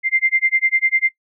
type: tone with tremolo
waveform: sine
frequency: 2093 Hz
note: C7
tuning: in tune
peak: -11 dBFS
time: 0.03-1.11 s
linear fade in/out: 50 ms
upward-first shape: sine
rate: 10 Hz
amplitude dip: 100%
effects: noise-tail reverb RT60 0.1 s tail -17 dB re dry